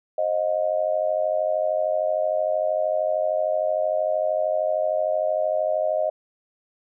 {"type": "tone with amplitude modulation", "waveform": "sine", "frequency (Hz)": 622.3, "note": "D#5", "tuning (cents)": 0, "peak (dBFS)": -16, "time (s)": [0.18, 6.1], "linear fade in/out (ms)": 5, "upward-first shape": "sine", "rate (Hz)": 93.1, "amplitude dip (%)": 90, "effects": []}